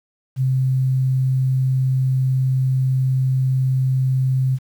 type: tone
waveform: sine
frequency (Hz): 130.81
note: C3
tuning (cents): 0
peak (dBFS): -15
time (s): 0.36-4.59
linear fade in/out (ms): 50
effects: 8-bit